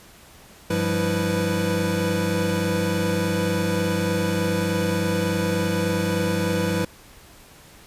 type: tone cluster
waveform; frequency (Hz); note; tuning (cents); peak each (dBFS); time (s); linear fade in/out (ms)
square; 99.3 / 174.4 / 197.8 / 327.7 / 493.6; G2 / F3 / G3 / E4 / B4; +23 / -2 / +16 / -10 / -1; -29 / -27 / -29 / -29 / -27; 0.7-6.85; 5
effects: pink hiss -48 dBFS RMS until 7.86 s + resampled to 32000 Hz